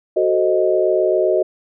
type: chord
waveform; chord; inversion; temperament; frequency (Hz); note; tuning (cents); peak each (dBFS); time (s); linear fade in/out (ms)
sine; F# diminished seventh; none; equal with one note detuned; 372.4 / 440 / 523.3 / 622.3; F#4 / A4 / C5 / Eb5; +11 / 0 / 0 / 0; -17 / -22 / -22 / -17; 0.16-1.43; 10
effects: none